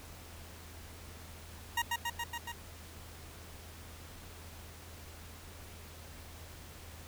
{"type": "tone with echo", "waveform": "20% pulse", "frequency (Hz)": 941, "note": "A#5", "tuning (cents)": 16, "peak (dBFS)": -24, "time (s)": [1.77, 1.82], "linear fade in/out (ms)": 5, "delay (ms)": 140, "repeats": 5, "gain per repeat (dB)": -2, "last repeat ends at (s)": 2.52, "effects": ["added 82 Hz sine -51 dBFS peak until 7.07 s", "pink hiss -52 dBFS RMS until 7.07 s"]}